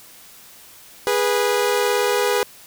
sawtooth tone pair together, 412 / 490 Hz, G#4 / B4, -14 / -14 cents, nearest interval minor third, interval 300 cents, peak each -16 dBFS, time 1.07-2.43 s, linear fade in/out 0 ms, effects white hiss -45 dBFS RMS until 2.66 s

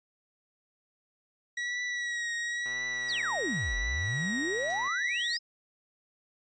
40% pulse tone with vibrato, 1920 Hz, B6, 49 cents flat, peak -30 dBFS, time 1.57-5.37 s, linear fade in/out 5 ms, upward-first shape triangle, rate 0.97 Hz, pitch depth 44 cents each way
click train, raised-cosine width 0.5 ms, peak -33 dBFS, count 278, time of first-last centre 2.66-4.876 s, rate 125 Hz
sine exponential two-way sweep, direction down then up, 5274 to 41.6 to 5274 Hz, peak -31 dBFS, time 3.08-5.39 s, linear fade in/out 20 ms, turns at 3.76 s
blue noise with exponential decay, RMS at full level -42 dBFS, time 4.7-4.85 s, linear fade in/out 0 ms, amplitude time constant 32 ms
effects resampled to 16000 Hz

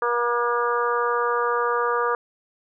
harmonic tone with a mistuned harmonic, 239.2 Hz, A#3, 45 cents sharp, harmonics 2 / 3 / 4 / 5 / 6 / 7, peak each -24 / -35 / -27 / -24 / -30 / -33 dBFS, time 0.02-2.15 s, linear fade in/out 2 ms, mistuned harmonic 7, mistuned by -23 cents, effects none

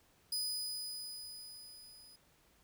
sawtooth tone with level ramp, 4978 Hz, D#8, in tune, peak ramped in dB -31 to -54 dBFS, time 0.32-2.16 s, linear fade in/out 5 ms, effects pink hiss -69 dBFS RMS until 2.63 s

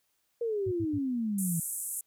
sine exponential sweep, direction down, 479.1 to 160.8 Hz, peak -28 dBFS, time 0.41-1.6 s, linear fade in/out 5 ms
sine tone bursts, 105.1 Hz, G#2, 21 cents sharp, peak -33 dBFS, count 3, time 0.66-0.987 s, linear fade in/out 10 ms, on 57 ms, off 78 ms
white band-pass noise, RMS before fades -36 dBFS, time 1.38-2.01 s, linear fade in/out 5 ms, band 7800 to 12000 Hz, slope 48 dB/octave
effects white hiss -75 dBFS RMS until 2.06 s

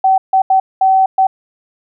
sine tone bursts at uneven times, 764 Hz, G5, 45 cents flat, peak -7 dBFS, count 5, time 0.04-0.18 / 0.33-0.42 / 0.5-0.6 / 0.81-1.06 / 1.18-1.27 s, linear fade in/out 5 ms, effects none

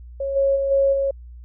sine tone with level steps, 549 Hz, C#5, 17 cents flat, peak -22 / -15 / -19 / -14 / -18 dBFS, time 0.2-1.11 s, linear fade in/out 5 ms, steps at 0.35 / 0.55 / 0.7 / 0.92 s, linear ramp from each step 20 ms, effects added 60 Hz sine -37 dBFS peak until 1.44 s

